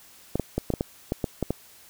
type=clicks; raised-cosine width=2 ms; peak=-11 dBFS; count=10; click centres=0.356 / 0.397 / 0.58 / 0.703 / 0.738 / 0.809 / 1.121 / 1.242 / 1.427 / 1.506 s; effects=white hiss -52 dBFS RMS until 1.89 s